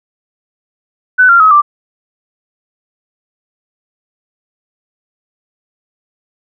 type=tone with pitch steps; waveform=sine; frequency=1500 / 1383.5 / 1276 / 1176.9 Hz; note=F#6 / F6 / D#6 / D6; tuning=+23 / -17 / +43 / +3 cents; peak=-3 dBFS; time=1.18-1.62 s; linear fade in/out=20 ms; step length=110 ms; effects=none